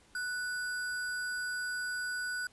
sine tone with sample-and-hold, 1480 Hz, F#6, in tune, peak -33 dBFS, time 0.15-2.47 s, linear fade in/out 2 ms, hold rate 6300 Hz, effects pink hiss -63 dBFS RMS until 2.52 s + resampled to 24000 Hz

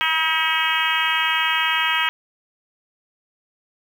harmonic tone, 320.1 Hz, D#4, 49 cents sharp, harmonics 3 / 4 / 5 / 6 / 7 / 8 / 9 / 10, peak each -26 / -26 / -26 / -26 / -26 / -26 / -26 / -26 dBFS, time 0.01-2.09 s, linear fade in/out 0 ms, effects 7-bit

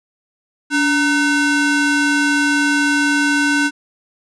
square ring-modulated tone, 611 Hz, D#5, 32 cents flat, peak -11 dBFS, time 0.7-3.71 s, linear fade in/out 50 ms, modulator 899 Hz, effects resampled to 22050 Hz

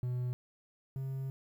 triangle tone pair in turn, 124.2 / 133.92 Hz, B2 / C3, +10 / +41 cents, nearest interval minor second, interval 131 cents, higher second, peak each -30 / -33 dBFS, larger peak first, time 0.03-0.33 / 0.96-1.3 s, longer second, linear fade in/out 0 ms, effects 11-bit

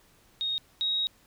sine tone pair in turn, 3729 / 3788 Hz, A#7 / A#7, 0 / +27 cents, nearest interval unison, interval 27 cents, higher second, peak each -27 / -25 dBFS, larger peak second, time 0.41-0.58 / 0.81-1.07 s, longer second, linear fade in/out 0 ms, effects pink hiss -61 dBFS RMS until 1.26 s

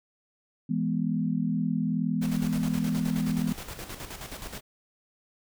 sine chord, E major, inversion none, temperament equal with one note detuned, 165.58 / 207.7 / 246.9 Hz, E3 / G#3 / B3, +8 / 0 / 0 cents, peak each -29 dBFS, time 0.69-3.53 s, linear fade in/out 10 ms
pink noise with tremolo, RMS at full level -38 dBFS, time 2.21-4.61 s, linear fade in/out 20 ms, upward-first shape square, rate 9.5 Hz, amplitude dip 55%
effects none

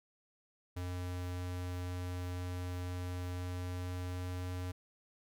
square tone with pitch glide, 89.8 to 90.48 Hz, F2 to F#2, +49 to -38 cents, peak -38 dBFS, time 0.76-4.72 s, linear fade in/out 10 ms, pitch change +13 cents, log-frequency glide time 3.37-4.45 s, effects none

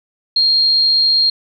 sine tone, 4225 Hz, C8, 16 cents sharp, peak -10 dBFS, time 0.36-1.3 s, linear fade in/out 5 ms, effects none

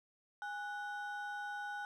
triangle ring-modulated tone, 1150 Hz, D6, 37 cents flat, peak -35 dBFS, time 0.42-1.85 s, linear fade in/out 0 ms, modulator 328 Hz, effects none

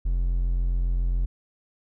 triangle tone, 43.65 Hz, F1, in tune, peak -19 dBFS, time 0.05-1.26 s, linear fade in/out 10 ms, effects none

